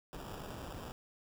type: noise with sample-and-hold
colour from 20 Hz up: pink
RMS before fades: -45 dBFS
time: 0.13-0.92 s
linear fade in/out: 0 ms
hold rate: 2100 Hz
effects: none